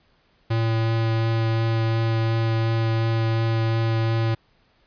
square tone with vibrato, 113.2 Hz, A2, 50 cents sharp, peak -20 dBFS, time 0.5-4.35 s, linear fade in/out 10 ms, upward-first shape triangle, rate 2.8 Hz, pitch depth 10 cents each way, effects pink hiss -62 dBFS RMS until 4.86 s + resampled to 11025 Hz

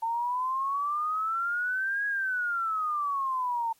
sine exponential two-way sweep, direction up then down, 901 to 1661.2 to 901 Hz, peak -26 dBFS, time 0.02-3.73 s, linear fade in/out 10 ms, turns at 2.06 s, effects white hiss -64 dBFS RMS until 3.79 s + MP3 64 kbps

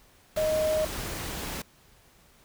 sine tone in noise, 622.3 Hz, D#5, in tune, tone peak -23 dBFS, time 0.37-0.85 s, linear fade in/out 5 ms, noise pink, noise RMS -35 dBFS, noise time 0.36-1.62 s, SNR +9 dB, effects pink hiss -59 dBFS RMS until 2.44 s

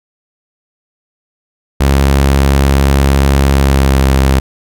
sawtooth tone with pitch glide, 68.7 to 66.98 Hz, C#2 to C2, -15 to +41 cents, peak -3 dBFS, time 1.8-4.4 s, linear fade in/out 10 ms, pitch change -44 cents, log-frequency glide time 3.55-4.02 s, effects none

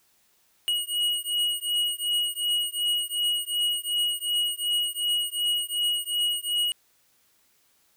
square beating tone pair, 2900 / 2902.7 Hz, F#7 / F#7, -35 / -34 cents, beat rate 2.7 Hz, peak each -28 dBFS, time 0.68-6.72 s, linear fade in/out 0 ms, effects white hiss -65 dBFS RMS until 7.96 s

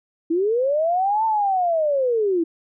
sine linear two-way sweep, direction up then down, 315.4 to 900 to 319.4 Hz, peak -17 dBFS, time 0.3-2.44 s, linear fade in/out 10 ms, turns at 1.25 s, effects none

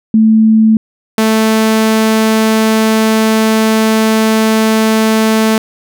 sine / sawtooth tone pair in turn, 220 / 220 Hz, A3 / A3, 0 / 0 cents, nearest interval unison, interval 0 cents, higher neither, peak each -4 dBFS, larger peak neither, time 0.14-0.77 / 1.18-5.58 s, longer second, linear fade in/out 2 ms, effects none

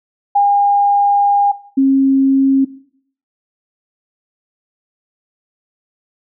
sine tone pair in turn, 810 / 269.8 Hz, G#5 / C#4, -43 / -47 cents, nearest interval octave + perfect fifth, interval 1904 cents, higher first, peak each -8 dBFS, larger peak neither, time 0.35-1.52 / 1.77-2.65 s, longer first, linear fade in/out 10 ms, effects noise-tail reverb RT60 0.6 s tail -18 dB re dry

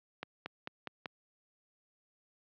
accelerating click train, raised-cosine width 0.3 ms, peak -22 dBFS, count 5, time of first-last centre 0.23-1.058 s, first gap 230 ms, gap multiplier 0.93, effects high-pass 150 Hz 12 dB/octave + low-pass 4000 Hz 12 dB/octave

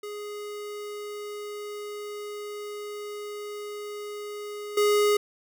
square tone with level steps, 415.3 Hz, G#4, in tune, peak -35 / -20 dBFS, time 0.03-5.17 s, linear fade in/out 5 ms, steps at 4.77 s, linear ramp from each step 5 ms, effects none

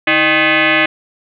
sine tone with frequency modulation, 144.8 Hz, D3, 24 cents flat, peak -9 dBFS, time 0.07-0.86 s, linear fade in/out 5 ms, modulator 465 Hz, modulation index 5.7, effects none

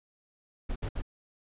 brown noise bursts, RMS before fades -32 dBFS, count 3, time 0.69-1.021 s, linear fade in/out 10 ms, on 69 ms, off 62 ms, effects resampled to 8000 Hz

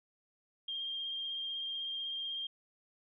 sine tone with vibrato, 3203 Hz, G7, 37 cents sharp, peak -36 dBFS, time 0.68-2.47 s, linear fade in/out 5 ms, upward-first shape sine, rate 16 Hz, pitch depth 18 cents each way, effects none

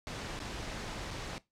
pink noise with dropouts, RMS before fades -40 dBFS, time 0.07-1.38 s, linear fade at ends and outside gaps 0 ms, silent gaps 0.391-0.401 / 1.106-1.11 s, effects noise-tail reverb RT60 0.2 s tail -19 dB re dry + low-pass 6000 Hz 12 dB/octave

